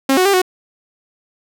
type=tone with pitch steps; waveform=sawtooth; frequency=269.3 / 368.8 / 397 / 368.1 Hz; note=C#4 / F#4 / G4 / F#4; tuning=-50 / -6 / +22 / -9 cents; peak=-7 dBFS; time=0.09-0.418 s; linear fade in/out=5 ms; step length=82 ms; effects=none